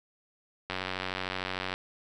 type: click train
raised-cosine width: 0.3 ms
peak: -16 dBFS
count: 98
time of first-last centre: 0.7-1.74 s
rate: 93.3 Hz
effects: none